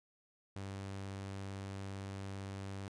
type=tone; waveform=sawtooth; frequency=97.7 Hz; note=G2; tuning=5 cents flat; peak=-38 dBFS; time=0.56-2.88 s; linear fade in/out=0 ms; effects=resampled to 22050 Hz